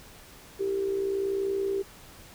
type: tone with amplitude modulation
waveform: sine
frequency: 392 Hz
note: G4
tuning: in tune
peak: -23 dBFS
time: 0.59-1.83 s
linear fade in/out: 20 ms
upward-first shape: sine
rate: 60.7 Hz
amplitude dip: 55%
effects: pink hiss -50 dBFS RMS until 2.34 s